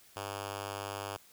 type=tone with notch filter; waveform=5% pulse; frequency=100 Hz; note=G2; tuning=35 cents sharp; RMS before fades=-40 dBFS; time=0.16-1.17 s; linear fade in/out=5 ms; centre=220 Hz; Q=0.82; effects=white hiss -60 dBFS RMS until 1.32 s